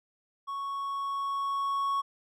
triangle tone with level ramp, 1108.7 Hz, C#6, in tune, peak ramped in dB -31 to -24 dBFS, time 0.47-2.02 s, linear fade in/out 20 ms, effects none

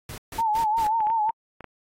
pink noise bursts, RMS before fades -38 dBFS, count 4, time 0.09-0.87 s, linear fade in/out 2 ms, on 90 ms, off 140 ms
sine tone with vibrato, 880 Hz, A5, in tune, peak -20 dBFS, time 0.38-1.31 s, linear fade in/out 10 ms, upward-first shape sine, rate 5.6 Hz, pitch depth 80 cents each way
clicks, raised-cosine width 0.5 ms, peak -24 dBFS, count 7, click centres 0.866 / 1.005 / 1.07 / 1.101 / 1.293 / 1.607 / 1.643 s
effects AAC 48 kbps

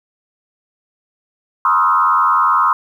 sine tone with frequency modulation, 1162 Hz, D6, 19 cents flat, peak -10 dBFS, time 1.65-2.73 s, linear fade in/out 2 ms, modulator 89.8 Hz, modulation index 2.1, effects 8-bit

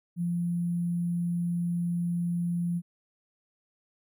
sine tone with sample-and-hold, 173 Hz, F3, 16 cents flat, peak -26 dBFS, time 0.16-2.82 s, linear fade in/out 50 ms, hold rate 11025 Hz, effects none

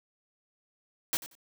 white noise with echo, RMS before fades -29 dBFS, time 1.13-1.17 s, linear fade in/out 0 ms, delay 91 ms, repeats 2, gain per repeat -15 dB, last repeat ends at 1.352 s, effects none

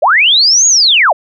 sine linear two-way sweep, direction up then down, 500 to 6820 to 500 Hz, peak -5 dBFS, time 0.02-1.13 s, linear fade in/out 10 ms, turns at 0.67 s, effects none

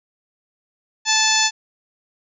harmonic tone, 874 Hz, A5, 12 cents flat, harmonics 1 / 2 / 3 / 4 / 5 / 6 / 7 / 8, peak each -23 / -23 / -23 / -23 / -23 / -23 / -23 / -23 dBFS, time 1.05-1.51 s, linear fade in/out 50 ms, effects none

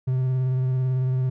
triangle tone with vibrato, 129.1 Hz, C3, 23 cents flat, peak -18 dBFS, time 0.07-1.3 s, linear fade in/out 10 ms, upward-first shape triangle, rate 18 Hz, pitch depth 28 cents each way, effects none

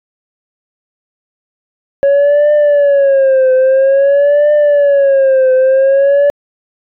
sine tone with vibrato, 554.4 Hz, C#5, in tune, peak -3 dBFS, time 2.03-6.3 s, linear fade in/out 0 ms, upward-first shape triangle, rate 0.5 Hz, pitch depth 130 cents each way, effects tanh soft clip ceiling -5 dBFS

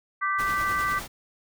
sine chord, G major, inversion second, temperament equal with one note detuned, 1174.7 / 1540.2 / 1975.5 Hz, D6 / G6 / B6, 0 / -31 / 0 cents, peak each -25 / -30 / -30 dBFS, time 0.21-1 s, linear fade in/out 20 ms
pink noise with tremolo, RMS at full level -35 dBFS, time 0.38-1.08 s, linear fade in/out 20 ms, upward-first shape triangle, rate 9.9 Hz, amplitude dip 45%
effects none

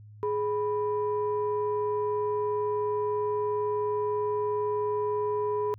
sine tone pair together, 419 / 986 Hz, G#4 / B5, +15 / -3 cents, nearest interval octave + minor third, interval 1482 cents, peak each -26 / -31 dBFS, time 0.23-5.74 s, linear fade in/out 0 ms, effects tanh soft clip ceiling -18 dBFS + added 105 Hz sine -46 dBFS peak until 5.78 s

